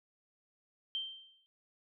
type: tone with exponential decay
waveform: sine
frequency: 3136 Hz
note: G7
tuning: in tune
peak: -32 dBFS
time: 0.95-1.46 s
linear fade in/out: 0 ms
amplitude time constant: 110 ms
effects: none